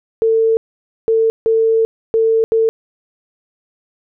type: tone bursts at uneven times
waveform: sine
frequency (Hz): 448.6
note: A4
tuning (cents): +34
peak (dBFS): -10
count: 5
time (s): 0.22-0.57 / 1.08-1.3 / 1.46-1.85 / 2.14-2.44 / 2.52-2.69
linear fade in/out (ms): 0
effects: none